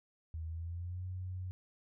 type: tone with pitch glide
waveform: sine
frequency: 80.5 to 91.94 Hz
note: E2 to F#2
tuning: -41 to -10 cents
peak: -38 dBFS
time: 0.34-1.51 s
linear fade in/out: 0 ms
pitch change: +231 cents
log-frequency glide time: 0.46-1.05 s
effects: none